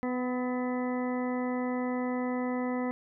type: harmonic tone with a mistuned harmonic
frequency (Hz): 250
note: B3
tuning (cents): +21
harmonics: 1 / 2 / 3 / 4 / 5 / 7 / 8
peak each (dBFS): -30 / -35 / -40 / -41 / -45 / -49 / -44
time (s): 0.03-2.91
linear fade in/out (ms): 0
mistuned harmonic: 5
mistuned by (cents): +28
effects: none